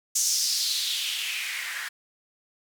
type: noise with band-pass filter sweep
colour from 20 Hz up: blue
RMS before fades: -28 dBFS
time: 0.15-1.89 s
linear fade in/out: 10 ms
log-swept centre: 6600 to 1600 Hz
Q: 3.5
effects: none